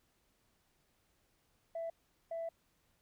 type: tone bursts at uneven times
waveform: sine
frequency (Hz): 663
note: E5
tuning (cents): +10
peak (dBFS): -36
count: 2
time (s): 1.75-1.9 / 2.31-2.49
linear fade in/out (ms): 5
effects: tanh soft clip ceiling -34 dBFS + pink hiss -75 dBFS RMS until 3.01 s